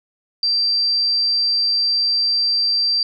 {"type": "tone", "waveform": "sine", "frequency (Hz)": 4699, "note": "D8", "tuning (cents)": 0, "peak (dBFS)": -15, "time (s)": [0.43, 3.03], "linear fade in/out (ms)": 2, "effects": []}